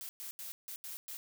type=noise bursts at uneven times; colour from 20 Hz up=blue; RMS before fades=-44 dBFS; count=6; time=0.01-0.09 / 0.2-0.31 / 0.39-0.52 / 0.68-0.76 / 0.84-0.97 / 1.08-1.17 s; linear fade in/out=0 ms; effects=none